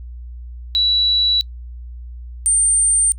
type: tone pair in turn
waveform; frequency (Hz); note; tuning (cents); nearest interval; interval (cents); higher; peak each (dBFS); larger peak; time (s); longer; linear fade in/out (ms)
sine; 3930 / 8856; B7 / C#9; -9 / -3; octave + major second; 1406; second; -13 / -12; second; 0.75-1.41 / 2.46-3.12; neither; 0
effects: noise-tail reverb RT60 0.1 s tail -25 dB re dry + added 60 Hz sine -30 dBFS peak until 3.18 s